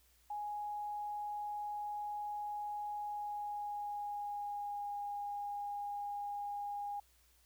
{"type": "tone with pitch glide", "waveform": "sine", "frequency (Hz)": [830.6, 816.8], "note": ["G#5", "G#5"], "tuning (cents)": [0, -29], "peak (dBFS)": -38, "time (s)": [0.3, 7], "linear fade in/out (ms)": 5, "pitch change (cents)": -29, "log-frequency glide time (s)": [2.98, 5.01], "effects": ["added 60 Hz sine -70 dBFS peak until 7.45 s", "white hiss -70 dBFS RMS until 7.45 s"]}